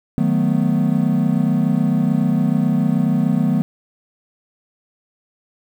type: chord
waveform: triangle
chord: B dominant seventh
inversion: first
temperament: equal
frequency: 155.56 / 185 / 220 / 246.9 Hz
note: D#3 / F#3 / A3 / B3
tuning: 0 / 0 / 0 / 0 cents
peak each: -18 dBFS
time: 0.18-3.62 s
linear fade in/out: 0 ms
effects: 8-bit